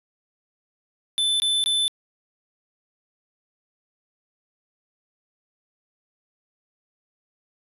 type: tone bursts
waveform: square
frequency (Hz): 3520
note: A7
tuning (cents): 0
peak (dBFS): -20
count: 3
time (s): 1.18-1.88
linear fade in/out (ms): 0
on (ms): 220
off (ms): 20
effects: resampled to 32000 Hz + 9-bit